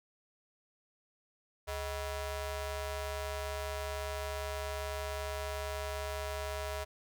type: ring-modulated tone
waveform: sawtooth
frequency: 349.2 Hz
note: F4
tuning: in tune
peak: -29 dBFS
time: 1.67-6.85 s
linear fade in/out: 20 ms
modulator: 278 Hz
effects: none